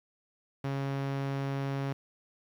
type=tone with low-pass filter; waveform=sawtooth; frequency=137.6 Hz; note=C#3; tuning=12 cents flat; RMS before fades=-33 dBFS; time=0.64-1.93 s; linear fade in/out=5 ms; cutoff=3400 Hz; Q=0.54; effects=10-bit